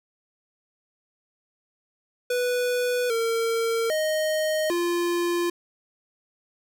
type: tone with pitch steps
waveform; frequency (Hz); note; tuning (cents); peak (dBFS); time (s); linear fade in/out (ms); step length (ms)
square; 492.9 / 457.1 / 622 / 346.9; B4 / A#4 / D#5 / F4; -3 / -34 / -1 / -12; -23; 2.3-5.5; 5; 800
effects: none